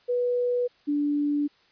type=tone pair in turn; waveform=sine; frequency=490 / 291.4 Hz; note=B4 / D4; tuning=-14 / -13 cents; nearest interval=major sixth; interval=899 cents; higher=first; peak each=-22 dBFS; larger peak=neither; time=0.08-0.68 / 0.87-1.48 s; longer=second; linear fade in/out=20 ms; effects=white hiss -61 dBFS RMS until 1.71 s + resampled to 11025 Hz